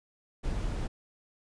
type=noise; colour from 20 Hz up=brown; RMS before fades=-32 dBFS; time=0.43-0.88 s; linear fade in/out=20 ms; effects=resampled to 22050 Hz